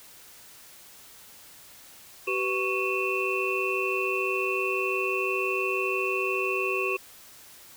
sine tone cluster, 382.8 / 496.7 / 1110 / 2488 / 2677 Hz, G4 / B4 / C#6 / D#7 / E7, -41 / +10 / +2 / -1 / +26 cents, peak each -29 / -35 / -33 / -34 / -29 dBFS, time 2.27-6.97 s, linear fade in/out 10 ms, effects white hiss -50 dBFS RMS until 7.76 s

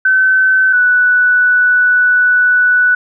sine tone pair in turn, 1527 / 1482.7 Hz, G6 / F#6, -46 / +3 cents, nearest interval minor second, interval 51 cents, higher first, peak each -7 dBFS, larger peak neither, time 0.05-0.73 / 0.73-2.95 s, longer second, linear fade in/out 5 ms, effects none

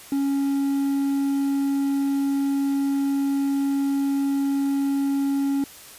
triangle tone, 277.2 Hz, C#4, in tune, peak -18 dBFS, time 0.12-5.64 s, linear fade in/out 2 ms, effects white hiss -44 dBFS RMS until 5.98 s + resampled to 32000 Hz

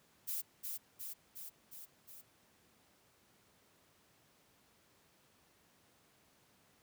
violet noise with echo, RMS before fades -39 dBFS, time 0.27-0.42 s, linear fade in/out 20 ms, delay 360 ms, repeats 5, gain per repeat -3 dB, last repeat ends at 2.22 s, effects pink hiss -69 dBFS RMS until 6.82 s + high-pass 100 Hz 12 dB/octave

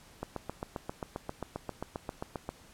click train, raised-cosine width 1 ms, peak -21 dBFS, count 18, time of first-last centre 0.23-2.491 s, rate 7.52 Hz, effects pink hiss -57 dBFS RMS until 2.73 s + low-pass 12000 Hz 12 dB/octave

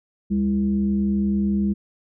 sine tone with frequency modulation, 202.1 Hz, G#3, 47 cents flat, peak -18 dBFS, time 0.3-1.74 s, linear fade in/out 20 ms, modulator 131 Hz, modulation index 0.52, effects none

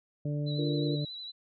harmonic tone, 146.83 Hz, D3, in tune, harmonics 1 / 2 / 3 / 4, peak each -30 / -38 / -44 / -42 dBFS, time 0.25-1.05 s, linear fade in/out 5 ms
sine tone with vibrato, 3951 Hz, B7, in tune, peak -39 dBFS, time 0.46-1.32 s, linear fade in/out 20 ms, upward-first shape sine, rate 11 Hz, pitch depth 38 cents each way
sine chord, Bb major, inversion first, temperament equal, 293.7 / 349.2 / 466.2 Hz, D4 / F4 / Bb4, 0 / 0 / 0 cents, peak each -36 dBFS, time 0.58-0.96 s, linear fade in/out 10 ms
effects none

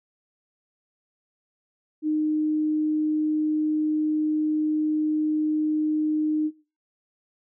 sine tone, 307.1 Hz, D#4, 23 cents flat, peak -21 dBFS, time 2.02-6.51 s, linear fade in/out 50 ms, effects noise-tail reverb RT60 0.3 s tail -17 dB re dry

